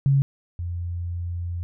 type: tone pair in turn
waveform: sine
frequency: 137.9 / 86.87 Hz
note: C#3 / F2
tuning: -9 / -9 cents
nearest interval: minor sixth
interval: 800 cents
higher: first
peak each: -15 / -26 dBFS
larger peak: first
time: 0.06-0.22 / 0.59-1.63 s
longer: second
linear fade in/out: 0 ms
effects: none